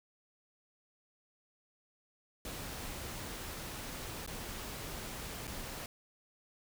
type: noise with dropouts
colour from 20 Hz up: pink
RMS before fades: -43 dBFS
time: 2.45-5.86 s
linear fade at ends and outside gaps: 2 ms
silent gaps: 4.264-4.275 / 5.471-5.476 s
effects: none